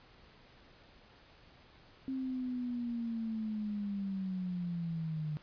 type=linear sweep; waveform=sine; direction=down; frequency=266.1 to 149.6 Hz; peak=-34 dBFS; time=2.08-5.37 s; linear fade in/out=0 ms; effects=pink hiss -60 dBFS RMS until 5.42 s + resampled to 11025 Hz